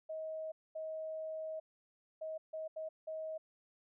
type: tone bursts at uneven times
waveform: sine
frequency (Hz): 633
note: D#5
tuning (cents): +30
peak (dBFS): -39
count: 6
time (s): 0.09-0.52 / 0.75-1.6 / 2.21-2.38 / 2.53-2.68 / 2.76-2.89 / 3.07-3.38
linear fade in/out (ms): 10
effects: none